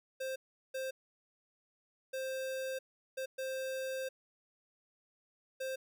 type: tone bursts at uneven times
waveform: square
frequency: 526 Hz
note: C5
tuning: 9 cents sharp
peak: -37 dBFS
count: 6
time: 0.2-0.36 / 0.74-0.91 / 2.13-2.79 / 3.17-3.26 / 3.38-4.09 / 5.6-5.76 s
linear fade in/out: 10 ms
effects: none